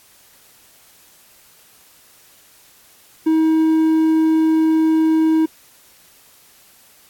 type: tone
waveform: triangle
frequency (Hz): 318.4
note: D#4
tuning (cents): +40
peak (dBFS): -10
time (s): 3.26-5.46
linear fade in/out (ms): 10
effects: white hiss -50 dBFS RMS until 7.09 s + AAC 64 kbps